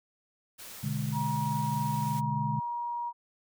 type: noise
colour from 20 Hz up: white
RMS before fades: -45 dBFS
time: 0.58-2.21 s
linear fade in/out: 20 ms
type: chord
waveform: sine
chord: G# diminished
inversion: first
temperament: equal with one note detuned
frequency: 123.47 / 146.83 / 208.9 Hz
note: B2 / D3 / G#3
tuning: 0 / 0 / +10 cents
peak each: -34 / -32 / -35 dBFS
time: 0.83-2.6 s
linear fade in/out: 10 ms
type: tone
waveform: sine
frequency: 952 Hz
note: A#5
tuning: 36 cents sharp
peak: -31 dBFS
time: 1.12-3.13 s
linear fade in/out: 50 ms
effects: none